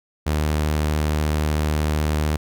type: tone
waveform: sawtooth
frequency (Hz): 76.1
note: D#2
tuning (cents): -38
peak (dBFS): -15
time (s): 0.26-2.37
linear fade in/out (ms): 10
effects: none